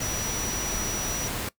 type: tone in noise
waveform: sine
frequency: 5850 Hz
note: F#8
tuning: 21 cents flat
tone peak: -31 dBFS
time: 0.01-1.28 s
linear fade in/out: 5 ms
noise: pink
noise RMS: -31 dBFS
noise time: 0-1.49 s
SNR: -3 dB
effects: noise-tail reverb RT60 0.1 s tail -19 dB re dry